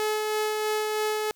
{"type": "tone with tremolo", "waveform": "sawtooth", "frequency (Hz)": 428.2, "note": "A4", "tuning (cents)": -47, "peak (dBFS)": -20, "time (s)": [0, 1.31], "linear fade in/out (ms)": 0, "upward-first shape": "sine", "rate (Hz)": 3.1, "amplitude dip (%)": 25, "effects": ["white hiss -64 dBFS RMS until 1.35 s"]}